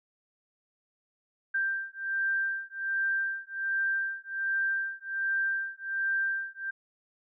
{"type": "beating tone pair", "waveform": "sine", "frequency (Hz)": [1576, 1577.3], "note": ["G6", "G6"], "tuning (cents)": [9, 10], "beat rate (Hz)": 1.3, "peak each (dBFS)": -31, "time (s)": [1.54, 6.71], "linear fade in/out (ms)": 10, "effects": []}